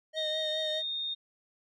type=tone with vibrato; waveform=square; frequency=622.3 Hz; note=D#5; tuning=in tune; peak=-34 dBFS; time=0.13-0.83 s; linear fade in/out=50 ms; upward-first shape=triangle; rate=4.8 Hz; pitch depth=29 cents each way
type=tone; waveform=sine; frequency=3675 Hz; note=A#7; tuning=25 cents flat; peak=-31 dBFS; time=0.16-1.15 s; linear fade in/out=20 ms
effects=low-pass 6000 Hz 12 dB/octave